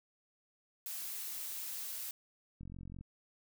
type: noise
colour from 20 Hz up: blue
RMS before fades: -42 dBFS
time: 0.86-2.11 s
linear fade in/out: 2 ms
type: click train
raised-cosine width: 5 ms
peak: -36 dBFS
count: 19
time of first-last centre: 2.61-3.01 s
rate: 45 Hz
effects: none